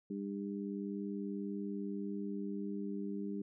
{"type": "harmonic tone", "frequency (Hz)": 100.2, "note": "G2", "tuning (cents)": 38, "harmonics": [2, 3, 4], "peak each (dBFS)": [-39, -43, -45], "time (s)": [0.1, 3.42], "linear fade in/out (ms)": 5, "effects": []}